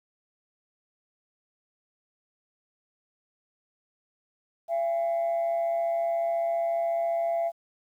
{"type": "tone pair together", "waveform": "sine", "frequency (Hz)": [676, 810.4], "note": ["E5", "G#5"], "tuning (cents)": [43, -43], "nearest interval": "minor third", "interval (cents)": 314, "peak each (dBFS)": [-23, -35], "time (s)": [4.68, 7.52], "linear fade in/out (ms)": 50, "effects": ["tanh soft clip ceiling -21 dBFS", "10-bit"]}